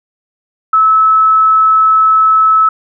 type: tone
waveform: sine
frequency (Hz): 1300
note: E6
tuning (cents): -24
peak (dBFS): -5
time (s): 0.73-2.69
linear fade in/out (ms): 5
effects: none